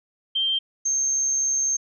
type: tone pair in turn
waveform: sine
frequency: 3154 / 6368 Hz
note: G7 / G8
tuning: +10 / +26 cents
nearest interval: octave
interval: 1216 cents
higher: second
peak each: -20 dBFS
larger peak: neither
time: 0.35-0.59 / 0.85-1.77 s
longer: second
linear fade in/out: 10 ms
effects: none